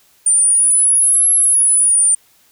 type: exponential two-way sweep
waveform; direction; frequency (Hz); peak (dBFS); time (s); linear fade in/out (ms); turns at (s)
sine; up then down; 9020 to 11175 to 9020; -9; 0.26-2.15; 5; 1.31
effects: white hiss -53 dBFS RMS until 2.51 s